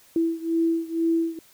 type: beating tone pair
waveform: sine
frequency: 329.6 / 331.7 Hz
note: E4 / E4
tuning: 0 / +11 cents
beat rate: 2.1 Hz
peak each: -23 / -25 dBFS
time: 0.16-1.39 s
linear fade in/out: 2 ms
effects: white hiss -55 dBFS RMS until 1.53 s